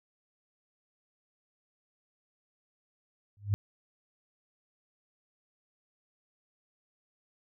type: tone with exponential growth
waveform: sine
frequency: 101.9 Hz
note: G#2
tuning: 32 cents flat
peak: -20 dBFS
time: 3.37-3.54 s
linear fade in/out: 0 ms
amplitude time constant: 35 ms
effects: none